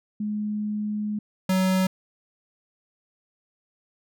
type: tone pair in turn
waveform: sine / square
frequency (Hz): 210.3 / 187.36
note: G#3 / F#3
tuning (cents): +22 / +22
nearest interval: major second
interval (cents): 200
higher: first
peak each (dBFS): -25 / -20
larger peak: second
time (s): 0.2-1.19 / 1.49-1.87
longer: first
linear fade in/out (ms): 5
effects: none